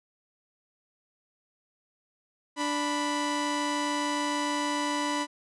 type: tone pair together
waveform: sawtooth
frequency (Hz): 293.4 / 987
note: D4 / B5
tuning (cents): -2 / -1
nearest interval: octave + major sixth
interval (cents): 2101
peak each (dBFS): -26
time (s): 2.56-5.27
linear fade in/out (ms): 50
effects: resampled to 22050 Hz